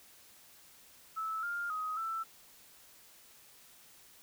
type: tone with pitch steps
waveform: sine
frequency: 1308 / 1403 / 1259 / 1329 Hz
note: E6 / F6 / D#6 / E6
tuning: -14 / +8 / +20 / +14 cents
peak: -34 dBFS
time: 1.16-2.24 s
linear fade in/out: 20 ms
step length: 270 ms
effects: white hiss -59 dBFS RMS until 4.22 s